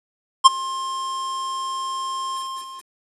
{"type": "tone with ADSR envelope", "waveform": "square", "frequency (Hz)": 1060, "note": "C6", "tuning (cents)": 22, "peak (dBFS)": -4, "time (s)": [0.44, 2.9], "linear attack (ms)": 22, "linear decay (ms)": 21, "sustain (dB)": -22, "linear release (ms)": 550, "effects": ["resampled to 24000 Hz", "7-bit"]}